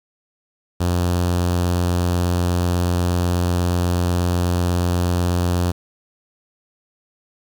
sawtooth tone with notch filter, 88.2 Hz, F2, 18 cents sharp, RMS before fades -19 dBFS, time 0.8-5.72 s, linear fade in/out 10 ms, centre 2100 Hz, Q 1.5, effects 8-bit

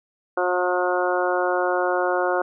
harmonic tone, 180 Hz, F#3, 47 cents flat, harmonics 2 / 3 / 4 / 5 / 6 / 7 / 8, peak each -25 / -24 / -26 / -30 / -30 / -31 / -28 dBFS, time 0.37-2.42 s, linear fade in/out 5 ms, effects none

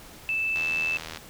sine tone, 2637 Hz, E7, in tune, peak -24 dBFS, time 0.29-0.97 s, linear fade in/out 0 ms
click train, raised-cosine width 0.2 ms, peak -18 dBFS, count 50, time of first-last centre 0.56-1.173 s, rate 80 Hz
effects pink hiss -47 dBFS RMS until 1.29 s

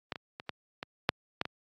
clicks, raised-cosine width 0.3 ms, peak -17 / -23 / -24 / -17 / -20 / -6 / -12 / -19 dBFS, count 8, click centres 0.122 / 0.158 / 0.399 / 0.493 / 0.829 / 1.091 / 1.414 / 1.454 s, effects high-pass 100 Hz 12 dB/octave + AAC 32 kbps

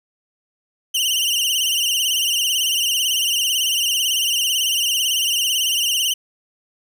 sawtooth tone with vibrato, 2940 Hz, F#7, 12 cents flat, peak -14 dBFS, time 0.94-6.14 s, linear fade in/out 10 ms, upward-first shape sine, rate 18 Hz, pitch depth 100 cents each way, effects none

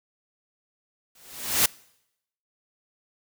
white noise with exponential growth, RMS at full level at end -17 dBFS, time 1.15-1.66 s, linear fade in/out 5 ms, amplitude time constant 110 ms, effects noise-tail reverb RT60 0.8 s tail -24 dB re dry

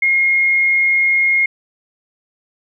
sine tone, 2145 Hz, C7, 42 cents sharp, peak -11 dBFS, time 0.02-1.46 s, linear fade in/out 5 ms, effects none

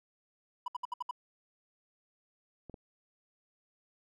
triangle tone bursts, 985 Hz, B5, 5 cents flat, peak -31 dBFS, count 6, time 0.66-1.111 s, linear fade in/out 5 ms, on 21 ms, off 65 ms
clicks, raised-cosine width 2 ms, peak -33 dBFS, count 2, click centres 2.697 / 2.742 s
effects none

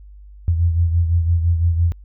sine beating tone pair, 84.1 / 90 Hz, E2 / F#2, +35 / -47 cents, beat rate 5.9 Hz, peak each -14 / -23 dBFS, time 0.48-1.92 s, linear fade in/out 0 ms, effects added 50 Hz sine -38 dBFS peak until 2.04 s

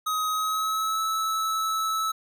square tone with pitch glide, 1263 to 1305.3 Hz, D#6 to E6, +26 to -17 cents, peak -25 dBFS, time 0.06-2.12 s, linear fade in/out 10 ms, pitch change +57 cents, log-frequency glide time 0.3-1 s, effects none

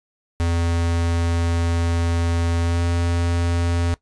square tone with pitch glide, 84.7 to 85.68 Hz, E2 to F2, +48 to -33 cents, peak -19 dBFS, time 0.4-3.94 s, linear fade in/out 0 ms, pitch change +19 cents, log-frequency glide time 2.62-2.82 s, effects noise-tail reverb RT60 0.1 s tail -18 dB re dry + resampled to 22050 Hz

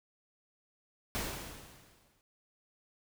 pink noise with exponential decay, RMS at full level -34 dBFS, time 1.15-2.21 s, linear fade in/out 0 ms, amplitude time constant 230 ms, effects none

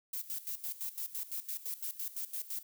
violet noise with tremolo, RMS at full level -38 dBFS, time 0.13-2.63 s, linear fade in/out 5 ms, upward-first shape square, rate 5.9 Hz, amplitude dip 80%, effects none

